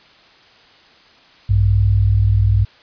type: tone pair together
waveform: sine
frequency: 59.46 / 100 Hz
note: A#1 / G2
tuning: +35 / +35 cents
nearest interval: major sixth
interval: 900 cents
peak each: -16 / -12 dBFS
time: 1.49-2.65 s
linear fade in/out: 10 ms
effects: white hiss -48 dBFS RMS until 2.82 s + resampled to 11025 Hz